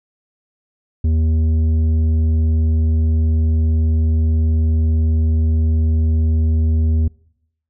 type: tone with tanh clipping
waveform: triangle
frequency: 79.6 Hz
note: D#2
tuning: 40 cents sharp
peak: -14 dBFS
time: 1.04-7.08 s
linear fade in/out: 5 ms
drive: 12 dB
effects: noise-tail reverb RT60 0.8 s tail -25 dB re dry